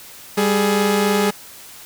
sawtooth tone pair together, 198.64 / 420.9 Hz, G3 / G#4, +23 / +23 cents, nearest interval octave + minor second, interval 1300 cents, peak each -14 dBFS, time 0.37-1.31 s, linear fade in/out 10 ms, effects white hiss -40 dBFS RMS until 1.85 s

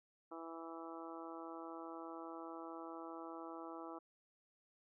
harmonic tone, 164.81 Hz, E3, in tune, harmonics 2 / 3 / 4 / 5 / 6 / 7 / 8, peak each -50 / -55 / -55 / -55 / -57 / -55 / -56 dBFS, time 0.31-3.99 s, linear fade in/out 10 ms, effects none

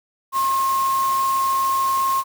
sine tone in noise, 1072 Hz, C6, 42 cents sharp, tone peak -17 dBFS, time 0.32-2.24 s, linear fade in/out 50 ms, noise white, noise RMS -32 dBFS, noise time 0.32-2.24 s, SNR +12 dB, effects none

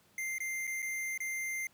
square tone with dropouts, 2093 Hz, C7, in tune, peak -35 dBFS, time 0.18-1.67 s, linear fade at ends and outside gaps 2 ms, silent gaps 0.383-0.403 / 0.67-0.675 / 0.821-0.826 / 1.177-1.203 s, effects pink hiss -66 dBFS RMS until 1.73 s + high-pass 100 Hz 12 dB/octave

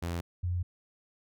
sawtooth / sine tone pair in turn, 85.6 / 88.81 Hz, F2 / F2, -34 / +30 cents, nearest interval minor second, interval 64 cents, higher second, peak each -28 dBFS, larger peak neither, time 0.02-0.21 / 0.43-0.63 s, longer second, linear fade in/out 10 ms, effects none

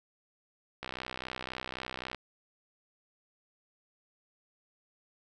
click train, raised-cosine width 0.3 ms, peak -21 dBFS, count 85, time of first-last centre 0.83-2.147 s, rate 63.8 Hz, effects none

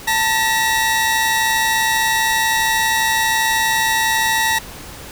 sawtooth tone pair together, 891.3 / 1915 Hz, A5 / A#6, +22 / +46 cents, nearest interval octave + minor second, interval 1324 cents, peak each -14 dBFS, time 0.07-4.59 s, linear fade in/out 10 ms, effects pink hiss -35 dBFS RMS until 5.11 s

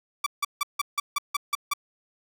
sawtooth tone bursts, 1157 Hz, D6, 26 cents flat, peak -19 dBFS, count 9, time 0.24-1.736 s, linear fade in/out 5 ms, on 24 ms, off 160 ms, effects none

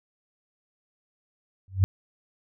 sine tone with exponential growth, 95.2 Hz, F#2, 50 cents sharp, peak -12 dBFS, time 1.68-1.84 s, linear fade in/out 0 ms, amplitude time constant 34 ms, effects none

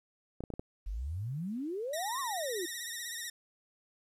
clicks, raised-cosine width 2 ms, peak -26 dBFS, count 5, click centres 0.406 / 0.438 / 0.503 / 0.538 / 0.595 s
sine exponential two-way sweep, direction up then down, 43.48 to 1140 to 327.4 Hz, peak -34 dBFS, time 0.86-2.66 s, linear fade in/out 10 ms, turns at 2.2 s
10% pulse tone with vibrato, 1879 Hz, A#6, 13 cents sharp, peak -29 dBFS, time 1.93-3.3 s, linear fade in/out 5 ms, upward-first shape sine, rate 16 Hz, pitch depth 70 cents each way
effects resampled to 32000 Hz + 11-bit

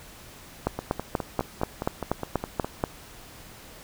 two click trains, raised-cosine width 1 ms, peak -15 / -9 dBFS, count 10 / 10, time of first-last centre 0.79-2.646 / 0.67-2.839 s, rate 4.85 / 4.15 Hz, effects pink hiss -47 dBFS RMS until 3.83 s

